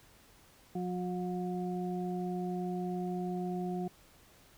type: harmonic tone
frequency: 180 Hz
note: F#3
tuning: 47 cents flat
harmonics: 1 / 2 / 4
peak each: -35 / -38 / -41 dBFS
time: 0.75-3.88 s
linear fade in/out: 5 ms
effects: pink hiss -61 dBFS RMS until 4.57 s